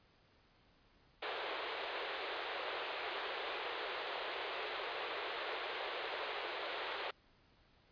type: band-pass noise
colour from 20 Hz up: pink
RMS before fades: -42 dBFS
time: 1.22-7.11 s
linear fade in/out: 5 ms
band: 380 to 4000 Hz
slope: 48 dB/octave
effects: pink hiss -69 dBFS RMS until 7.91 s + resampled to 11025 Hz